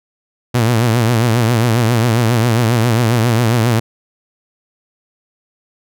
sawtooth tone with vibrato, 116.54 Hz, A#2, in tune, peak -7 dBFS, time 0.54-3.8 s, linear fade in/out 10 ms, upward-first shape triangle, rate 7.4 Hz, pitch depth 130 cents each way, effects none

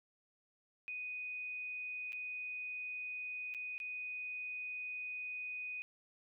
sine tone with dropouts, 2489 Hz, D#7, in tune, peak -40 dBFS, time 0.88-5.82 s, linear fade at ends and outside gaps 0 ms, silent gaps 2.122-2.13 / 3.54-3.547 / 3.78-3.801 s, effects none

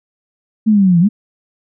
sine linear two-way sweep, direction down then up, 223.4 to 164.81 to 223.4 Hz, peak -7 dBFS, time 0.66-1.09 s, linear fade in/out 20 ms, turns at 1 s, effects none

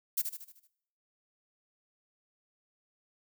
violet noise with echo, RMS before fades -29 dBFS, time 0.17-0.22 s, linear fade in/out 10 ms, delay 76 ms, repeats 6, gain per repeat -6 dB, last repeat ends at 0.676 s, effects noise-tail reverb RT60 0.7 s tail -19 dB re dry

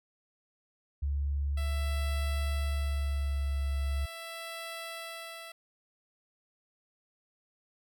sine tone with pitch glide, 70.9 to 69.2 Hz, C#2 to C#2, +40 to -2 cents, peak -28 dBFS, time 1.02-4.06 s, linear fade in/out 10 ms, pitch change -42 cents, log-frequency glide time 2.74-3.67 s
10% pulse tone with tremolo, 664 Hz, E5, 12 cents sharp, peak -30 dBFS, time 1.57-5.52 s, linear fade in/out 5 ms, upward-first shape sine, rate 0.4 Hz, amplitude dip 65%
effects none

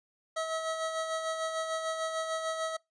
25% pulse tone with tremolo, 644 Hz, E5, 41 cents flat, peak -26 dBFS, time 0.36-2.77 s, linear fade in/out 10 ms, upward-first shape sine, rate 6.7 Hz, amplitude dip 45%, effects noise-tail reverb RT60 0.2 s tail -24 dB re dry + resampled to 22050 Hz

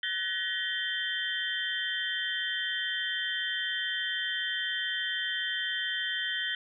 sine tone cluster, 1505 / 1725 / 1892 / 3134 / 3495 Hz, F#6 / A6 / A#6 / G7 / A7, +29 / -35 / +25 / -1 / -12 cents, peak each -39 / -39 / -34 / -33 / -39 dBFS, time 0.03-6.55 s, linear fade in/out 2 ms, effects none

